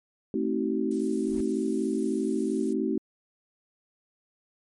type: chord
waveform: sine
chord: A diminished seventh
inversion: none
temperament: just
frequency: 220 / 264 / 316.8 / 380.2 Hz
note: A3 / C4 / Eb4 / Gb4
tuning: 0 / +16 / +31 / +47 cents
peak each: -30 dBFS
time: 0.34-2.98 s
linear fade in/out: 2 ms
type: noise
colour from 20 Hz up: violet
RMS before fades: -44 dBFS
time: 0.91-2.73 s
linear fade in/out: 2 ms
type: noise with exponential growth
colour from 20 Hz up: brown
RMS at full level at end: -39 dBFS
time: 1.1-1.41 s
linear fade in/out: 5 ms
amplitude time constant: 67 ms
effects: MP3 48 kbps